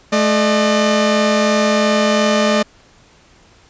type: tone pair together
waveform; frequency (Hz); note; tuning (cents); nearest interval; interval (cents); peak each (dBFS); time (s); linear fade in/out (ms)
sawtooth; 215.2 / 602.7; A3 / D5; -38 / +45; octave + tritone; 1783; -11; 0.12-2.63; 10
effects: pink hiss -49 dBFS RMS until 3.69 s + resampled to 16000 Hz